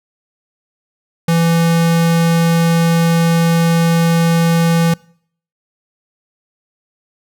square tone, 167 Hz, E3, 23 cents sharp, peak -11 dBFS, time 1.28-4.94 s, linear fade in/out 5 ms, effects noise-tail reverb RT60 0.6 s tail -25 dB re dry

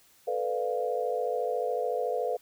sine chord, B half-diminished seventh, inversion third, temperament equal, 440 / 493.9 / 587.3 / 698.5 Hz, A4 / B4 / D5 / F5, 0 / 0 / 0 / 0 cents, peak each -33 / -30 / -36 / -33 dBFS, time 0.27-2.37 s, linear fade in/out 10 ms, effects white hiss -61 dBFS RMS until 2.41 s

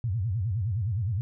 sine tone with vibrato, 104.2 Hz, G#2, 6 cents sharp, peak -25 dBFS, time 0.04-1.21 s, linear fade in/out 0 ms, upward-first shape sine, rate 9.7 Hz, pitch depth 280 cents each way, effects none

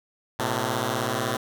5% pulse beating tone pair, 111.5 / 127.5 Hz, A2 / C3, +23 / -44 cents, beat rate 16 Hz, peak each -16 dBFS, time 0.39-1.37 s, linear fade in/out 5 ms, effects none

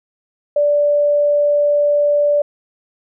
sine tone, 584 Hz, D5, 10 cents flat, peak -11 dBFS, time 0.56-2.42 s, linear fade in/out 5 ms, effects none

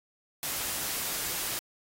white noise, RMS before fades -33 dBFS, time 0.43-1.59 s, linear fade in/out 0 ms, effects AAC 48 kbps

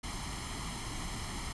pink noise with comb filter, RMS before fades -39 dBFS, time 0.03-1.53 s, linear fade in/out 10 ms, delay 0.96 ms, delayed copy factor +0.65, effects resampled to 24000 Hz

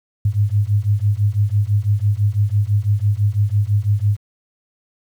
sine beating tone pair, 100 / 106 Hz, G2 / G#2, +35 / +36 cents, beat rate 6 Hz, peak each -17 dBFS, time 0.25-4.17 s, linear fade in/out 5 ms, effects 8-bit

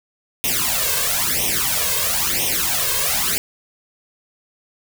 white noise with flanger, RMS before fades -20 dBFS, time 0.44-3.38 s, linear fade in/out 0 ms, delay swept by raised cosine 0.33 to 1.93 ms, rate 1 Hz, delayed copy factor +1, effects none

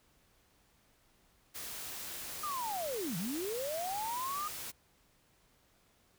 white noise, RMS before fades -43 dBFS, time 1.54-4.72 s, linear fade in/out 20 ms
sine linear two-way sweep, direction down then up, 1244.5 to 154 to 1244.5 Hz, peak -35 dBFS, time 2.43-4.48 s, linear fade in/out 5 ms, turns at 3.17 s
effects pink hiss -69 dBFS RMS until 6.18 s

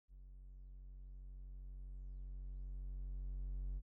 triangle tone with level ramp, 46.25 Hz, F#1, in tune, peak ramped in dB -52 to -37 dBFS, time 0.08-3.82 s, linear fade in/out 50 ms, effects none

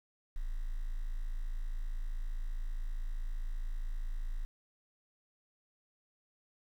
sine tone, 27.62 Hz, A0, 8 cents sharp, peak -33 dBFS, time 0.36-4.45 s, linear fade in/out 0 ms, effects 10-bit

